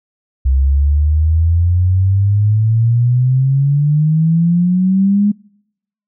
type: exponential sweep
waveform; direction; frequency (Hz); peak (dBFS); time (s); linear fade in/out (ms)
sine; up; 65 to 208.4; -9; 0.45-5.32; 10
effects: noise-tail reverb RT60 0.8 s tail -26 dB re dry